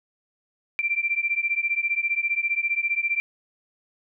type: beating tone pair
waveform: sine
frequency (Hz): 2349 / 2364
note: D7 / D7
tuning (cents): 0 / +11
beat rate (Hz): 15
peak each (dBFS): -25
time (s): 0.79-3.2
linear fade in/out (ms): 0
effects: none